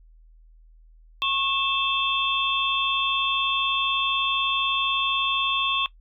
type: tone cluster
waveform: sine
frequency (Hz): 1092 / 2640 / 3232 / 3508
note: C#6 / E7 / G#7 / A7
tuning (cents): -26 / +2 / -48 / -6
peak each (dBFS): -27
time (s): 1.22-5.86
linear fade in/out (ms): 0
effects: noise-tail reverb RT60 0.1 s tail -18 dB re dry + added 40 Hz sine -49 dBFS peak until 6 s